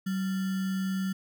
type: tone with sample-and-hold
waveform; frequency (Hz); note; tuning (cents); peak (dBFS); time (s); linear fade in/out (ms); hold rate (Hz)
sine; 190.1; F#3; +47; -27; 0.06-1.13; 10; 1575
effects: none